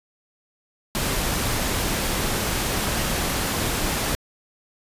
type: noise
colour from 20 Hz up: pink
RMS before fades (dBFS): -24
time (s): 0.95-4.15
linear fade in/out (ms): 0
effects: resampled to 32000 Hz